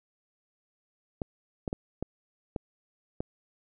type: clicks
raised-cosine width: 2 ms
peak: -18 dBFS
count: 6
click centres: 1.218 / 1.678 / 1.729 / 2.026 / 2.562 / 3.205 s
effects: none